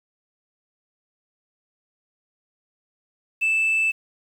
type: tone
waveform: sine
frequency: 2637 Hz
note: E7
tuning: in tune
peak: -16 dBFS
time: 3.41-3.92 s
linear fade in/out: 20 ms
effects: tanh soft clip ceiling -16 dBFS + 8-bit